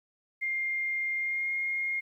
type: tone with pitch glide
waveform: sine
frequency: 2113 to 2136 Hz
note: C7 to C7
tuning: +16 to +35 cents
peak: -28 dBFS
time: 0.41-2.01 s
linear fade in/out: 20 ms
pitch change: +19 cents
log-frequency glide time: 1.18-1.51 s
effects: 11-bit